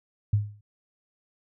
sine tone with exponential decay, 103.83 Hz, G#2, in tune, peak -16 dBFS, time 0.33-0.61 s, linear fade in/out 5 ms, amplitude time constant 60 ms, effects none

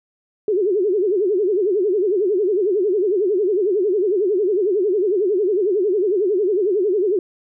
sine tone with vibrato, 392 Hz, G4, in tune, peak -15 dBFS, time 0.48-7.19 s, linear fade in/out 2 ms, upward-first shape sine, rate 11 Hz, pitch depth 190 cents each way, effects none

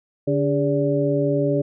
harmonic tone with a mistuned harmonic, 144.2 Hz, D3, 31 cents flat, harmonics 1 / 2 / 3 / 4, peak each -23 / -23 / -23 / -23 dBFS, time 0.27-1.62 s, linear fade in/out 10 ms, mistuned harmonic 3, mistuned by -100 cents, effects none

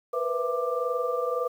sine tone cluster, 481.3 / 503 / 664 / 1183 Hz, B4 / B4 / E5 / D6, -45 / +32 / +12 / +12 cents, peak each -31 / -28 / -35 / -31 dBFS, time 0.13-1.48 s, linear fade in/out 10 ms, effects 9-bit

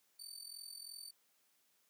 25% pulse tone with amplitude modulation, 4564 Hz, C#8, 50 cents sharp, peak -40 dBFS, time 0.19-1.11 s, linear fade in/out 10 ms, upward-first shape sine, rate 42.9 Hz, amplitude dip 80%, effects white hiss -75 dBFS RMS until 1.89 s + high-pass 150 Hz 12 dB/octave

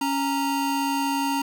square tone pair together, 277.2 / 928.1 Hz, C#4 / A#5, 0 / -8 cents, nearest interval octave + major sixth, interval 2092 cents, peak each -26 dBFS, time 0.01-1.42 s, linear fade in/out 5 ms, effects none

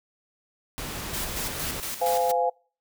pink noise, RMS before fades -34 dBFS, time 0.78-1.8 s, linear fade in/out 0 ms
white noise with tremolo, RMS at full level -32 dBFS, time 1.13-2.32 s, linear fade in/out 10 ms, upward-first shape square, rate 4.3 Hz, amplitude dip 55%
sine chord, F minor, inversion second, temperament equal with one note detuned, 509.8 / 698.5 / 830.6 Hz, C5 / F5 / Ab5, -45 / 0 / 0 cents, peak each -25 / -25 / -26 dBFS, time 2.01-2.5 s, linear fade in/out 10 ms
effects noise-tail reverb RT60 0.4 s tail -26 dB re dry

